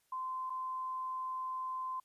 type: tone with dropouts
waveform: sine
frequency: 1034 Hz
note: C6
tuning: 21 cents flat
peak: -36 dBFS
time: 0.12-2 s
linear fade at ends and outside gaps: 5 ms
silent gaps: 0.498-0.502 s
effects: white hiss -75 dBFS RMS until 2.04 s + resampled to 32000 Hz